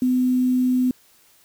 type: tone with quantisation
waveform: sine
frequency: 252.9 Hz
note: B3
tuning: 41 cents sharp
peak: -16 dBFS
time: 0.02-0.91 s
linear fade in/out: 2 ms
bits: 7
effects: white hiss -56 dBFS RMS until 1.44 s